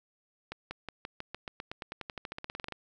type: accelerating click train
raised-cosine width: 0.3 ms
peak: -22 dBFS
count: 24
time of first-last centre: 0.52-2.723 s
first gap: 190 ms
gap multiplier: 0.93
effects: none